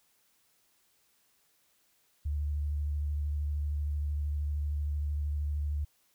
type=tone with vibrato; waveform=sine; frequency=73.5 Hz; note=D2; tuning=2 cents sharp; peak=-29 dBFS; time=2.25-5.85 s; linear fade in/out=10 ms; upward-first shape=square; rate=13 Hz; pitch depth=18 cents each way; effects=white hiss -70 dBFS RMS until 6.14 s